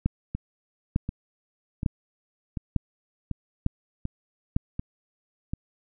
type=two click trains; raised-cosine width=5 ms; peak=-10 / -17 dBFS; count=6 / 8; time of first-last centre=0.06-4.565 / 0.35-5.535 s; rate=1.11 / 1.35 Hz; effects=none